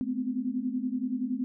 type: tone cluster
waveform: sine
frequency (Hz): 215 / 248.9 / 259.5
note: A3 / B3 / C4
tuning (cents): -40 / +14 / -14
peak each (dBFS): -36 / -32 / -31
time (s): 0.01-1.44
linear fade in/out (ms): 0
effects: none